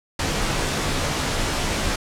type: noise with comb filter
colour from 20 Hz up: pink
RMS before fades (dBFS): -23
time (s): 0.19-1.96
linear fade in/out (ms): 5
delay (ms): 17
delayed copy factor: -0.55
effects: low-pass 8000 Hz 12 dB/octave